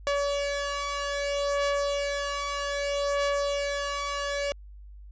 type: beating tone pair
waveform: sawtooth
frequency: 568 / 568.63 Hz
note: C#5 / C#5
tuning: +42 / +44 cents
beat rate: 0.63 Hz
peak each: -28 / -24 dBFS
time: 0.07-4.52 s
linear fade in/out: 0 ms
effects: added 50 Hz sine -43 dBFS peak until 5.11 s + resampled to 16000 Hz